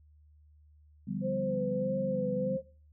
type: chord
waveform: sine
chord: G dominant seventh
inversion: second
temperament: equal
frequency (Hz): 146.83 / 174.61 / 196 / 246.9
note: D3 / F3 / G3 / B3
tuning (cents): 0 / 0 / 0 / 0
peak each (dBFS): -39 / -40 / -35 / -40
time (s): 1.07-2.57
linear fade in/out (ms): 10
type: tone with vibrato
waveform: sine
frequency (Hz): 517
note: C5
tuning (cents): -21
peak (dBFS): -31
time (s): 1.21-2.62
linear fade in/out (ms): 50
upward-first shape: sine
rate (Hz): 1.6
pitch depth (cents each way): 47
effects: noise-tail reverb RT60 0.4 s tail -19 dB re dry + added 75 Hz sine -57 dBFS peak until 2.92 s